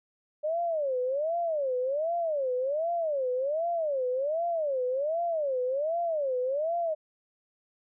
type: tone with vibrato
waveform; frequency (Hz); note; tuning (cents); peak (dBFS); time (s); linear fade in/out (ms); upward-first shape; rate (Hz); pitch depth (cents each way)
sine; 587.3; D5; 0; -26; 0.43-6.95; 20; sine; 1.3; 280
effects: none